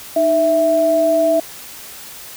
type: tone pair together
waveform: sine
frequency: 308.2 / 659.3 Hz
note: D#4 / E5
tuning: -16 / 0 cents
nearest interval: octave + minor second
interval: 1316 cents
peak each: -20 / -12 dBFS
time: 0.16-1.4 s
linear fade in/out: 5 ms
effects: white hiss -35 dBFS RMS until 2.36 s